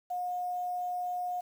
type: tone with quantisation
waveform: sine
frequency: 719 Hz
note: F#5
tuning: 50 cents flat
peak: -31 dBFS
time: 0.1-1.41 s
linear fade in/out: 10 ms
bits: 9
effects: none